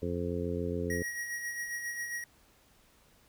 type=harmonic tone; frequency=87.1 Hz; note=F2; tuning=4 cents flat; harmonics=1 / 2 / 3 / 4 / 5 / 6; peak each=-37 / -38 / -38 / -40 / -36 / -41 dBFS; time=0.02-1.03 s; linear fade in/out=5 ms
type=tone with tremolo; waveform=square; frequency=1897 Hz; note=A#6; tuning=30 cents sharp; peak=-34 dBFS; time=0.9-2.24 s; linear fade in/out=2 ms; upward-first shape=sine; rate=7.4 Hz; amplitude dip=45%
effects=pink hiss -64 dBFS RMS until 3.28 s